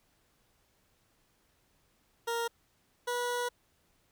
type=tone pair in turn; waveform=20% pulse; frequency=466.2 / 486.8 Hz; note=A#4 / B4; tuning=0 / -25 cents; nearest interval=minor second; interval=75 cents; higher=second; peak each=-26 dBFS; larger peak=neither; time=2.27-2.48 / 3.07-3.49 s; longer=second; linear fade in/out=10 ms; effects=pink hiss -71 dBFS RMS until 4.11 s